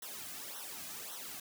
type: noise with flanger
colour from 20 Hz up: white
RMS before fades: -45 dBFS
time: 0.02-1.4 s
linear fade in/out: 5 ms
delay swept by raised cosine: 0.42 to 2.22 ms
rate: 1.8 Hz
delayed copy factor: -0.85
effects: none